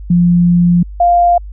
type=tone pair in turn; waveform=sine; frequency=174.61 / 698.4 Hz; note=F3 / F5; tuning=0 / 0 cents; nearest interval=2 octaves; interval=2400 cents; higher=second; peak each=-6 dBFS; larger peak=neither; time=0.1-0.83 / 1-1.38 s; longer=first; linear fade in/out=5 ms; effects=added 50 Hz sine -25 dBFS peak until 1.52 s